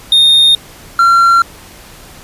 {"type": "tone pair in turn", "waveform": "triangle", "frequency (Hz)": [3677, 1369.4], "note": ["A#7", "F6"], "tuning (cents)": [-24, -34], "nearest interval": "octave + perfect fourth", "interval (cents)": 1710, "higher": "first", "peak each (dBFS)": -3, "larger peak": "neither", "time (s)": [[0.12, 0.55], [0.99, 1.42]], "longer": "neither", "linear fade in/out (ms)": 2, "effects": ["pink hiss -36 dBFS RMS until 2.23 s", "resampled to 32000 Hz"]}